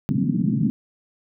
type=band-pass noise; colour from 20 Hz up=white; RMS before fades=-21 dBFS; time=0.09-0.7 s; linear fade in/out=0 ms; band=130 to 260 Hz; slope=48 dB/octave; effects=none